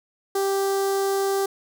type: tone with notch filter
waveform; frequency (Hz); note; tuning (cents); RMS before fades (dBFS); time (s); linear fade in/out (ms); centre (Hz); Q
sawtooth; 392; G4; 0; -23; 0.35-1.46; 5; 2500; 0.69
effects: none